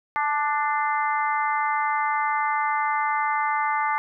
harmonic tone with a mistuned harmonic, 295.8 Hz, D4, 13 cents sharp, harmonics 3 / 4 / 5 / 6 / 7, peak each -24 / -26 / -33 / -33 / -30 dBFS, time 0.16-3.98 s, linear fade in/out 0 ms, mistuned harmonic 3, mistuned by -27 cents, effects none

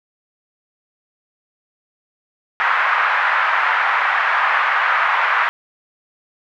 white band-pass noise, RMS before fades -17 dBFS, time 2.6-5.49 s, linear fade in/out 0 ms, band 890 to 1800 Hz, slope 24 dB/octave, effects none

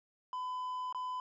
triangle tone with dropouts, 1007 Hz, B5, 33 cents sharp, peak -34 dBFS, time 0.33-1.2 s, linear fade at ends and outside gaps 1 ms, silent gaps 0.926-0.947 s, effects resampled to 16000 Hz

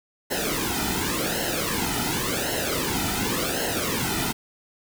pink noise with flanger, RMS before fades -26 dBFS, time 0.3-4.33 s, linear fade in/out 20 ms, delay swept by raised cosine 0.84 to 1.84 ms, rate 0.9 Hz, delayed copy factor -0.8, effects none

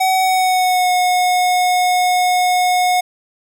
square tone with pitch glide, 753 to 726.5 Hz, F#5 to F#5, +30 to -32 cents, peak -13 dBFS, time 0-3.01 s, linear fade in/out 10 ms, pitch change -62 cents, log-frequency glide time 0.17-0.91 s, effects none

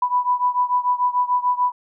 sine beating tone pair, 987 / 993.8 Hz, B5 / B5, -1 / +11 cents, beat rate 6.8 Hz, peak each -19 / -21 dBFS, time 0.02-1.72 s, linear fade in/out 5 ms, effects none

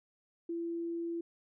sine tone, 337.3 Hz, E4, 40 cents sharp, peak -34 dBFS, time 0.49-1.21 s, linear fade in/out 5 ms, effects none

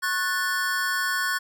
square chord, F# minor, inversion second, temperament equal with one note detuned, 1092.8 / 1480 / 1760 Hz, C#6 / F#6 / A6, -25 / 0 / 0 cents, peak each -31 / -27 / -29 dBFS, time 0.02-1.39 s, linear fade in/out 20 ms, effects none

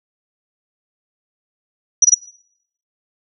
sine tone bursts, 5840 Hz, F#8, 24 cents flat, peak -6 dBFS, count 3, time 2.02-2.145 s, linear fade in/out 5 ms, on 27 ms, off 22 ms, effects noise-tail reverb RT60 0.7 s tail -22 dB re dry

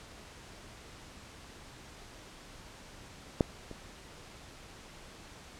clicks, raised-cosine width 2 ms, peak -10 / -29 dBFS, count 2, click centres 3.408 / 3.713 s, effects pink hiss -51 dBFS RMS until 5.59 s + low-pass 8000 Hz 12 dB/octave

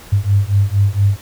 sine beating tone pair, 98 / 102.3 Hz, G2 / G#2, 0 / -26 cents, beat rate 4.3 Hz, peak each -14 dBFS, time 0.12-1.17 s, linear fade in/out 10 ms, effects pink hiss -39 dBFS RMS until 1.21 s

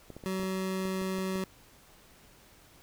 clicks, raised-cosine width 2 ms, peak -30 dBFS, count 9, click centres 0.103 / 0.166 / 0.238 / 0.397 / 0.432 / 0.854 / 1.016 / 1.186 / 1.357 s
25% pulse tone, 188.8 Hz, F#3, 35 cents sharp, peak -27 dBFS, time 0.26-1.44 s, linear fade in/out 0 ms
effects pink hiss -58 dBFS RMS until 2.82 s

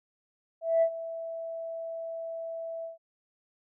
sine tone with ADSR envelope, 659.3 Hz, E5, in tune, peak -18 dBFS, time 0.61-2.98 s, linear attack 210 ms, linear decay 75 ms, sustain -16 dB, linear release 140 ms, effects tanh soft clip ceiling -16 dBFS

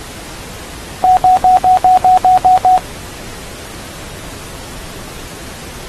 sine tone bursts, 740 Hz, F#5, in tune, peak -4 dBFS, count 9, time 1.04-2.778 s, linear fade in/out 0 ms, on 130 ms, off 71 ms, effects pink hiss -30 dBFS RMS until 5.88 s + AAC 32 kbps

